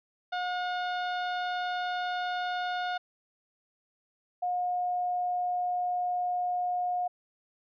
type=tone pair in turn; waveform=30% pulse / sine; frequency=721 / 717.9 Hz; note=F#5 / F5; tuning=-45 / +48 cents; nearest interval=unison; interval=7 cents; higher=first; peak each=-27 dBFS; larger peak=neither; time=0.32-2.98 / 4.42-7.08 s; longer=neither; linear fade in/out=10 ms; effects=resampled to 11025 Hz